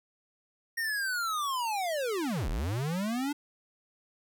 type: linear two-way sweep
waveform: square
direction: down then up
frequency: 1868 to 32.98 to 297 Hz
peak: -30 dBFS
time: 0.77-3.33 s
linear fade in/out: 10 ms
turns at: 2.49 s
effects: none